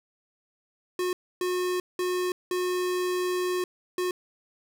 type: tone bursts at uneven times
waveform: square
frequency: 362.4 Hz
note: F#4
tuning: 36 cents flat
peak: -26 dBFS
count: 5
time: 0.99-1.13 / 1.41-1.8 / 1.99-2.32 / 2.51-3.64 / 3.98-4.11 s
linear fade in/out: 2 ms
effects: none